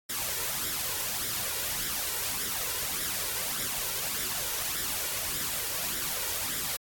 white noise with flanger, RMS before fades -32 dBFS, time 0.09-6.77 s, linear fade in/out 10 ms, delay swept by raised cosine 0.55 to 2.15 ms, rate 1.7 Hz, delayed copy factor +0.55, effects AAC 64 kbps

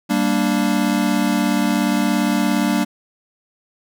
square chord, G minor, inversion none, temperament equal, 196 / 233.1 / 293.7 Hz, G3 / Bb3 / D4, 0 / 0 / 0 cents, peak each -21 dBFS, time 0.09-2.85 s, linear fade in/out 20 ms, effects none

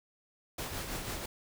pink noise with tremolo, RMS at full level -37 dBFS, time 0.58-1.26 s, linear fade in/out 5 ms, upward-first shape sine, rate 6.1 Hz, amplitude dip 40%, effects none

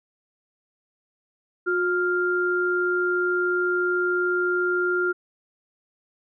sine tone pair together, 359.7 / 1396.9 Hz, F#4 / F6, -49 / 0 cents, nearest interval octave + major seventh, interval 2349 cents, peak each -23 dBFS, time 1.66-5.13 s, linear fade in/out 20 ms, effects none

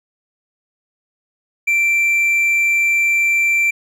triangle tone, 2349 Hz, D7, in tune, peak -11 dBFS, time 1.67-3.71 s, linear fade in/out 10 ms, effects none

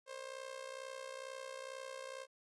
sawtooth tone with amplitude modulation, 530 Hz, C5, 22 cents sharp, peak -38 dBFS, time 0.06-2.27 s, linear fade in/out 50 ms, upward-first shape sine, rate 62.2 Hz, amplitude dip 75%, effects resampled to 24000 Hz

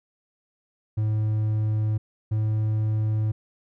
triangle tone pair in turn, 107.8 / 108.21 Hz, A2 / A2, -35 / -28 cents, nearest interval unison, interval 7 cents, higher second, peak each -19 dBFS, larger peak neither, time 0.97-1.98 / 2.31-3.32 s, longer neither, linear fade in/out 10 ms, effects none

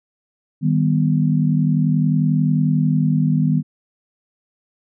sine chord, Eb augmented, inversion none, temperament equal, 155.56 / 196 / 246.9 Hz, Eb3 / G3 / B3, 0 / 0 / 0 cents, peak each -16 / -21 / -20 dBFS, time 0.61-3.63 s, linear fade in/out 50 ms, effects none

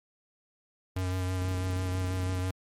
square tone with vibrato, 92.2 Hz, F#2, 6 cents flat, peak -29 dBFS, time 0.96-2.51 s, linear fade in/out 5 ms, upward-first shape sine, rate 6.1 Hz, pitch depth 19 cents each way
click train, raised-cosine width 3 ms, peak -30 dBFS, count 32, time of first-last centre 1.42-2.389 s, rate 32 Hz
effects MP3 64 kbps

